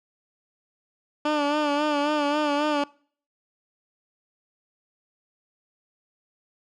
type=tone with vibrato; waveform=15% pulse; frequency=294.9 Hz; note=D4; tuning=7 cents sharp; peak=-15 dBFS; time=1.25-2.84 s; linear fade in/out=5 ms; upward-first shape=sine; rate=3.7 Hz; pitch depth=52 cents each way; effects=noise-tail reverb RT60 0.5 s tail -24 dB re dry + low-pass 4000 Hz 12 dB/octave